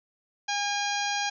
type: harmonic tone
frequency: 813 Hz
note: G#5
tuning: 37 cents flat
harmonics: 1 / 2 / 3 / 4 / 5 / 6 / 7 / 8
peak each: -30 / -33 / -35 / -36 / -37 / -38 / -38 / -39 dBFS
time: 0.48-1.3 s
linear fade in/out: 10 ms
effects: none